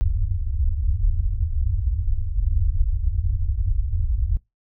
pink low-pass noise, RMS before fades -21 dBFS, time 0.01-4.37 s, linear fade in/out 0 ms, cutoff 100 Hz, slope 96 dB/octave, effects noise-tail reverb RT60 0.2 s tail -23 dB re dry

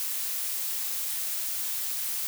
blue noise, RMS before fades -31 dBFS, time 0-2.27 s, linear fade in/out 0 ms, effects none

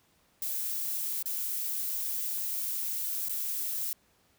violet noise with dropouts, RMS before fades -33 dBFS, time 0.42-3.93 s, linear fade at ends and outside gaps 2 ms, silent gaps 1.227-1.257 / 3.286-3.294 s, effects pink hiss -67 dBFS RMS until 4.38 s + high-pass 60 Hz 12 dB/octave

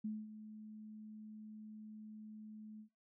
sine tone with ADSR envelope, 215 Hz, A3, 40 cents flat, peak -37 dBFS, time 0.04-2.89 s, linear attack 9 ms, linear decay 220 ms, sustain -12 dB, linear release 92 ms, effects noise-tail reverb RT60 0.2 s tail -23 dB re dry

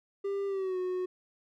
triangle tone with pitch glide, 397.1 to 366.3 Hz, G4 to F#4, +22 to -17 cents, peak -28 dBFS, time 0.24-1.06 s, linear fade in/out 10 ms, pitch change -139 cents, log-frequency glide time 0.47-0.78 s, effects none

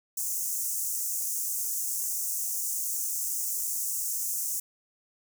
pink high-pass noise, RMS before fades -31 dBFS, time 0.17-4.6 s, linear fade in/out 5 ms, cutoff 6200 Hz, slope 48 dB/octave, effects none

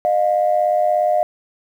sine tone pair together, 613 / 709.9 Hz, D#5 / F5, -26 / +28 cents, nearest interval minor third, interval 254 cents, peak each -16 dBFS, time 0.05-1.23 s, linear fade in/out 0 ms, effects tanh soft clip ceiling -6 dBFS + 8-bit

